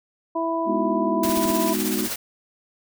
harmonic tone, 330 Hz, E4, 2 cents sharp, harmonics 1 / 2 / 3, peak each -26 / -26 / -26 dBFS, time 0.35-1.74 s, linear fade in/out 10 ms
sine chord, G# minor seventh, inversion none, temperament equal, 207.7 / 246.9 / 311.1 / 370 Hz, G#3 / B3 / D#4 / F#4, 0 / 0 / 0 / 0 cents, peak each -27 / -28 / -28 / -29 dBFS, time 0.65-2.09 s, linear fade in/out 50 ms
white noise with tremolo, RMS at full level -27 dBFS, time 1.23-2.16 s, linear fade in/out 5 ms, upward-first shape sine, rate 16 Hz, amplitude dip 45%
clicks, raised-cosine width 3 ms, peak -24 dBFS, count 5, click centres 1.251 / 1.295 / 1.375 / 1.455 / 1.502 s
effects none

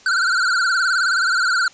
square tone with vibrato, 1454 Hz, F#6, 31 cents flat, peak -16 dBFS, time 0.06-1.68 s, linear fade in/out 2 ms, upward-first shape sine, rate 19 Hz, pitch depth 110 cents each way, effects white hiss -47 dBFS RMS until 1.73 s + resampled to 16000 Hz

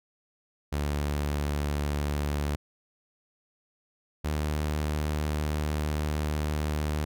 sawtooth tone pair in turn, 73 / 75.53 Hz, D2 / D2, -10 / +49 cents, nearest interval minor second, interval 59 cents, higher second, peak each -23 dBFS, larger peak neither, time 0.72-2.56 / 4.24-7.05 s, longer second, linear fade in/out 10 ms, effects none

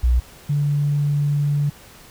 sine tone pair in turn, 61 / 145.08 Hz, B1 / D3, -21 / -21 cents, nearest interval octave + minor third, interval 1500 cents, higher second, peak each -12 / -16 dBFS, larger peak first, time 0.03-0.2 / 0.49-1.7 s, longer second, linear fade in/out 10 ms, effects tanh soft clip ceiling -9 dBFS + pink hiss -45 dBFS RMS until 2.1 s

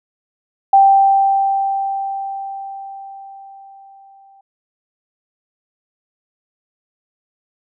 sine tone with exponential decay, 784 Hz, G5, in tune, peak -5 dBFS, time 0.73-4.41 s, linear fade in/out 5 ms, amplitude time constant 800 ms, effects none

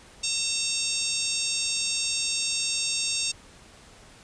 harmonic tone with a mistuned harmonic, 920 Hz, A#5, 23 cents flat, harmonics 3 / 4 / 5 / 6 / 7 / 8 / 9, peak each -34 / -33 / -34 / -31 / -33 / -36 / -32 dBFS, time 0.23-3.32 s, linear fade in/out 10 ms, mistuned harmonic 3, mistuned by -45 cents, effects pink hiss -51 dBFS RMS until 4.23 s + resampled to 22050 Hz

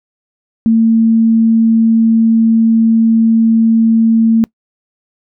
sine tone, 225.7 Hz, A3, 44 cents sharp, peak -6 dBFS, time 0.66-4.44 s, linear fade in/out 0 ms, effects noise-tail reverb RT60 0.1 s tail -25 dB re dry

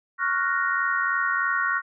sine chord, Gb major seventh, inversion second, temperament equal, 1108.7 / 1396.9 / 1480 / 1864.7 Hz, Db6 / F6 / Gb6 / Bb6, 0 / 0 / 0 / 0 cents, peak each -27 dBFS, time 0.18-1.82 s, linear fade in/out 50 ms, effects none

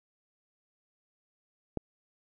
click, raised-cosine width 2 ms, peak -18 dBFS, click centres 1.773 s, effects none

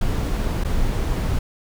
brown noise with dropouts, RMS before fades -21 dBFS, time 0.01-1.39 s, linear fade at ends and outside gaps 5 ms, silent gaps 0.638-0.647 s, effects none

